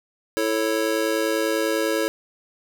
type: chord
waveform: square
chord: A major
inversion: second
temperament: just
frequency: 330 / 440 / 550 Hz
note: E4 / A4 / C#5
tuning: +2 / 0 / -14 cents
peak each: -26 dBFS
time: 0.37-2.08 s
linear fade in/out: 0 ms
effects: none